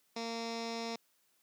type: tone with low-pass filter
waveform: 15% pulse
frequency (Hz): 230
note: A#3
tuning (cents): -23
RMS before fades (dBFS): -39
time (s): 0.16-0.96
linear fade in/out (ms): 5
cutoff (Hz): 5200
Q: 3.3
effects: white hiss -73 dBFS RMS until 1.42 s + high-pass 150 Hz 12 dB/octave